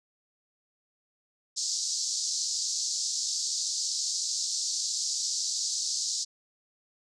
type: band-pass noise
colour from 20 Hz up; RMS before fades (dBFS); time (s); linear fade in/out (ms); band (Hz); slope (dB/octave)
pink; -31; 1.56-6.25; 20; 4400 to 7500; 48
effects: none